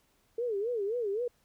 sine tone with vibrato, 440 Hz, A4, in tune, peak -29 dBFS, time 0.38-1.28 s, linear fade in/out 5 ms, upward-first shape sine, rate 3.8 Hz, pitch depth 200 cents each way, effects pink hiss -70 dBFS RMS until 1.44 s

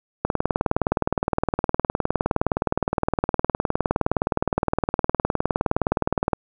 click train, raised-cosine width 1 ms, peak -5 dBFS, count 119, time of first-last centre 0.25-6.332 s, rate 19.4 Hz, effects none

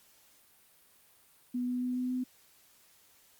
sine tone with pitch steps, 246.9 / 248.5 / 250.1 / 251.7 / 253.3 Hz, B3 / B3 / B3 / B3 / B3, 0 / +11 / +22 / +33 / +44 cents, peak -30 dBFS, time 1.54-2.24 s, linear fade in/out 10 ms, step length 140 ms, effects white hiss -63 dBFS RMS until 3.39 s + Opus 48 kbps

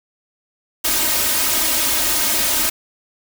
white noise with comb filter, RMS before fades -18 dBFS, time 0.84-2.7 s, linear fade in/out 10 ms, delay 3.2 ms, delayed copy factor +0.9, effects none

